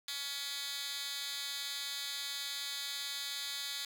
10% pulse tone with high-pass filter, 281.4 Hz, C#4, 26 cents sharp, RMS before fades -40 dBFS, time 0.08-3.85 s, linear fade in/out 2 ms, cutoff 3200 Hz, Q 2.2, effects none

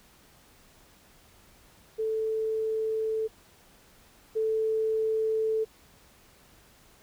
sine tone pair in turn, 440 / 440 Hz, A4 / A4, 0 / 0 cents, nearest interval unison, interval 0 cents, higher neither, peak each -26 / -24 dBFS, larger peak second, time 1.98-3.28 / 4.35-5.65 s, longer neither, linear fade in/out 20 ms, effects pink hiss -58 dBFS RMS until 7.02 s

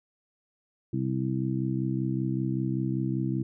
harmonic tone, 65.2 Hz, C2, 5 cents flat, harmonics 2 / 3 / 4 / 5, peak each -29 / -32 / -34 / -32 dBFS, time 0.93-3.43 s, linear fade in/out 5 ms, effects none

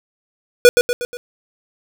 square tone with echo, 486.6 Hz, B4, 26 cents flat, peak -4 dBFS, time 0.65-0.69 s, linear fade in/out 0 ms, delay 120 ms, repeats 4, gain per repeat -6 dB, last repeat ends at 1.17 s, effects none

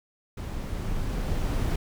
brown noise with level ramp, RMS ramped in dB -33 to -25 dBFS, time 0.37-1.76 s, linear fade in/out 5 ms, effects none

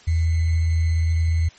sine tone with sample-and-hold, 82 Hz, E2, 9 cents flat, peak -16 dBFS, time 0.07-1.49 s, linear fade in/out 10 ms, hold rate 2100 Hz, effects white hiss -49 dBFS RMS until 1.58 s + MP3 32 kbps

